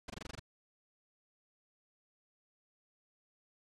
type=noise bursts; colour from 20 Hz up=pink; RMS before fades=-43 dBFS; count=8; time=0.08-0.395 s; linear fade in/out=5 ms; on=21 ms; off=21 ms; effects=low-pass 6000 Hz 12 dB/octave